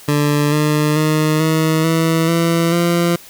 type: tone with pitch steps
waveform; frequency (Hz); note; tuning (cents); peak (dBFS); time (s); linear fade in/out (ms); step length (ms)
20% pulse; 146.83 / 150.7 / 154.67 / 158.74 / 162.92 / 167.21 / 171.61; D3 / D3 / D#3 / D#3 / E3 / E3 / F3; 0 / +45 / -10 / +35 / -20 / +25 / -30; -8; 0.08-3.16; 5; 440
effects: white hiss -40 dBFS RMS until 3.29 s